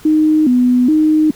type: tone with vibrato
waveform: sine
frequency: 277.3 Hz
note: C#4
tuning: 1 cent sharp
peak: -8 dBFS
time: 0.05-1.31 s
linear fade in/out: 5 ms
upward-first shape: square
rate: 1.2 Hz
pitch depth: 190 cents each way
effects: pink hiss -41 dBFS RMS until 1.35 s